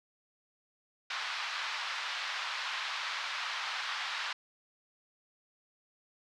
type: band-pass noise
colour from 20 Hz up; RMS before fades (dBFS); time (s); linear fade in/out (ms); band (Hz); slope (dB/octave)
pink; -37; 1.1-4.33; 5; 1000 to 4600; 24
effects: none